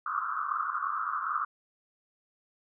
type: band-pass noise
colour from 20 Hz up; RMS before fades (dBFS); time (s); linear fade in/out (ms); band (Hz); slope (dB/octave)
pink; -32; 0.06-1.45; 5; 1100 to 1400; 96
effects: none